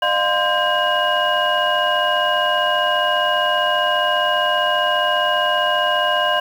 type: tone cluster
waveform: sine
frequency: 607 / 702 / 1032 / 1596 / 2881 Hz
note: D#5 / F5 / C6 / G6 / F#7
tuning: -43 / +9 / -24 / +31 / -47 cents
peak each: -21 dBFS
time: 0.02-6.4 s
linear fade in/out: 5 ms
effects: tanh soft clip ceiling -7 dBFS + 7-bit